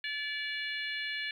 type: harmonic tone with a mistuned harmonic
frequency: 577 Hz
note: D5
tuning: 31 cents flat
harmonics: 3 / 4 / 5 / 6 / 7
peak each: -37 / -39 / -41 / -43 / -44 dBFS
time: 0.04-1.31 s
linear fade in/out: 2 ms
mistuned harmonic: 7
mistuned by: +53 cents
effects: 11-bit